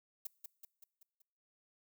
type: noise with echo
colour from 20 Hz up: violet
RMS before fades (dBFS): -41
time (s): 0.25-0.27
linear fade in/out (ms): 5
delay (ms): 190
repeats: 5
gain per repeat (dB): -5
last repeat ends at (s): 1.22
effects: noise-tail reverb RT60 0.8 s tail -23 dB re dry